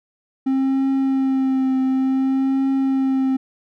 triangle tone with vibrato, 265.6 Hz, C4, 26 cents sharp, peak -14 dBFS, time 0.46-3.37 s, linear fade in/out 10 ms, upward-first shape triangle, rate 0.56 Hz, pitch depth 26 cents each way, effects none

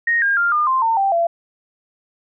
sine tone with pitch steps, 1864.7 / 1614 / 1396.9 / 1209.1 / 1046.5 / 905.8 / 784 / 678.6 Hz, A#6 / G#6 / F6 / D#6 / C6 / A#5 / G5 / F5, 0 / -50 / 0 / -50 / 0 / -50 / 0 / -50 cents, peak -14 dBFS, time 0.07-1.27 s, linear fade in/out 5 ms, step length 150 ms, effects none

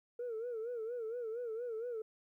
sine tone with vibrato, 464.3 Hz, A#4, 7 cents flat, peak -36 dBFS, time 0.19-2.02 s, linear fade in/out 5 ms, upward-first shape sine, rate 4.3 Hz, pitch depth 110 cents each way, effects tanh soft clip ceiling -35 dBFS + 13-bit

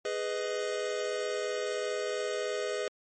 square chord, G# minor, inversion none, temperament just, 415.3 / 498.4 / 623 Hz, G#4 / B4 / D#5, 0 / +16 / +2 cents, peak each -35 / -36 / -37 dBFS, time 0.05-2.88 s, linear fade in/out 2 ms, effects MP3 32 kbps

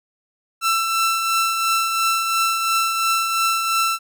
sawtooth tone with tremolo, 1337 Hz, E6, 24 cents sharp, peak -12 dBFS, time 0.61-3.99 s, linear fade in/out 50 ms, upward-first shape triangle, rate 2.9 Hz, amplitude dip 45%, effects none

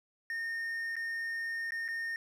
triangle tone with dropouts, 1832 Hz, A#6, 31 cents flat, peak -32 dBFS, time 0.3-2.16 s, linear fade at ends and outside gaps 1 ms, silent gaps 0.956-0.965 / 1.707-1.72 / 1.88-1.886 s, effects none

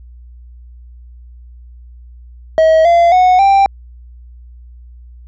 triangle tone with pitch steps, 639 / 684.9 / 734 / 786.7 Hz, D#5 / F5 / F#5 / G5, +46 / -34 / -14 / +6 cents, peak -4 dBFS, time 2.58-3.66 s, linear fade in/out 0 ms, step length 270 ms, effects added 60 Hz sine -34 dBFS peak until 5.27 s + resampled to 16000 Hz

